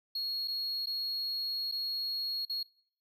triangle tone with dropouts, 4309 Hz, C#8, 50 cents flat, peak -31 dBFS, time 0.15-2.63 s, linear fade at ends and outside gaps 5 ms, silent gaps 0.476-0.48 / 0.859-0.869 / 1.715-1.721 / 2.452-2.496 s, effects noise-tail reverb RT60 0.5 s tail -20 dB re dry

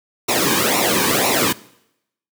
pink noise with flanger, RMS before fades -17 dBFS, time 0.28-1.53 s, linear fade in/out 10 ms, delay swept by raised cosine 0.62 to 1.51 ms, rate 2 Hz, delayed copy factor -0.8, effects noise-tail reverb RT60 0.8 s tail -21 dB re dry + high-pass 150 Hz 12 dB/octave

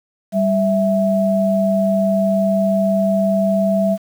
sine tone pair together, 195.9 / 658.4 Hz, G3 / E5, -1 / -2 cents, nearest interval octave + major sixth, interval 2099 cents, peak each -16 dBFS, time 0.32-3.98 s, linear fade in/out 50 ms, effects 7-bit

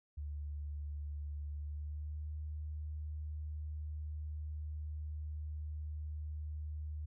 sine tone with pitch glide, 73.42 to 75.97 Hz, D2 to D#2, 0 to -41 cents, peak -39 dBFS, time 0.17-7.06 s, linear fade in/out 10 ms, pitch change +59 cents, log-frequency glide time 1.51-2.3 s, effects none

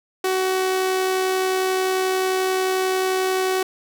sawtooth tone with amplitude modulation, 375.3 Hz, F#4, 25 cents sharp, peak -14 dBFS, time 0.24-3.63 s, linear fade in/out 5 ms, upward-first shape sine, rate 71.3 Hz, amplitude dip 25%, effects none

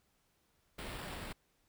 pink noise with sample-and-hold, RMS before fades -44 dBFS, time 0.78-1.33 s, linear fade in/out 10 ms, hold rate 6300 Hz, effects pink hiss -75 dBFS RMS until 1.68 s

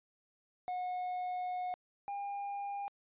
triangle tone pair in turn, 727 / 804.8 Hz, F#5 / G5, -31 / +45 cents, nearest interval major second, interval 176 cents, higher second, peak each -33 / -35 dBFS, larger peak first, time 0.68-1.74 / 2.08-2.88 s, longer first, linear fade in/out 0 ms, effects resampled to 8000 Hz

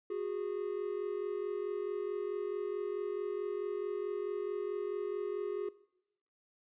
triangle tone pair together, 366.2 / 410.8 Hz, F#4 / G#4, -18 / -19 cents, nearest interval major second, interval 199 cents, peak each -36 / -35 dBFS, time 0.1-5.69 s, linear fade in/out 5 ms, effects noise-tail reverb RT60 0.8 s tail -20 dB re dry + resampled to 8000 Hz

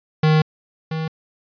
square tone pair in turn, 155.56 / 159.2 Hz, D#3 / D#3, 0 / +40 cents, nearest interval unison, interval 40 cents, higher second, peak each -13 / -23 dBFS, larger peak first, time 0.23-0.42 / 0.91-1.08 s, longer first, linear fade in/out 5 ms, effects resampled to 11025 Hz

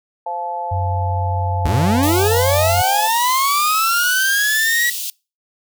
harmonic tone, 173.5 Hz, F3, 11 cents flat, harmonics 3 / 4 / 5, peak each -31 / -27 / -23 dBFS, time 0.26-3.08 s, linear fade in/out 5 ms
sine tone, 92.5 Hz, F#2, in tune, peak -18 dBFS, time 0.71-2.82 s, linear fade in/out 10 ms
40% pulse linear sweep, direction up, 61.74 to 1939 Hz, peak -14 dBFS, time 1.65-4.9 s, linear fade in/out 5 ms
white high-pass noise, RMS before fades -25 dBFS, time 2.03-5.1 s, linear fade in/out 0 ms, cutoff 2800 Hz, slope 48 dB/octave
effects noise-tail reverb RT60 0.3 s tail -25 dB re dry

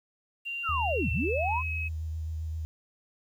sine tone with pitch glide, 2772 to 2557 Hz, F7 to D#7, -14 to +47 cents, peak -32 dBFS, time 0.45-1.89 s, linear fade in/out 20 ms, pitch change -139 cents, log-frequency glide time 0.9-1.49 s
sine linear two-way sweep, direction down then up, 1449 to 58.27 to 1079 Hz, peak -27 dBFS, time 0.63-1.63 s, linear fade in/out 50 ms, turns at 1.11 s
sine tone with vibrato, 79.5 Hz, D#2, 38 cents sharp, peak -31 dBFS, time 0.69-2.65 s, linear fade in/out 0 ms, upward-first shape triangle, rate 7.6 Hz, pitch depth 30 cents each way
effects 10-bit

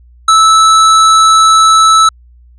square tone, 1310 Hz, E6, 11 cents flat, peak -4 dBFS, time 0.28-2.09 s, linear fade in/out 5 ms, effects added 60 Hz sine -38 dBFS peak until 2.58 s + resampled to 22050 Hz

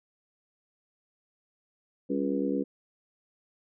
harmonic tone with a mistuned harmonic, 69.4 Hz, C#2, 3 cents sharp, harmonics 3 / 4 / 5 / 6 / 7, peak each -33 / -29 / -34 / -36 / -34 dBFS, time 2.09-2.64 s, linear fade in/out 20 ms, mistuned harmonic 3, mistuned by -82 cents, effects none

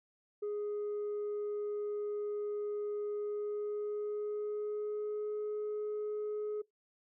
sine tone with pitch glide, 415.3 to 421.8 Hz, G#4 to G#4, 0 to +27 cents, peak -32 dBFS, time 0.42-6.62 s, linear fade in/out 10 ms, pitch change +27 cents, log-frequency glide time 3.14-5.34 s, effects noise-tail reverb RT60 0.2 s tail -26 dB re dry + tanh soft clip ceiling -33 dBFS

